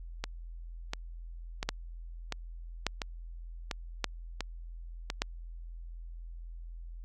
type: two click trains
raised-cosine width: 0.2 ms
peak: -11 / -16 dBFS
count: 4 / 8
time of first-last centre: 1.69-5.219 / 0.24-5.101 s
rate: 0.85 / 1.44 Hz
effects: added 42 Hz sine -41 dBFS peak until 7.04 s + AAC 48 kbps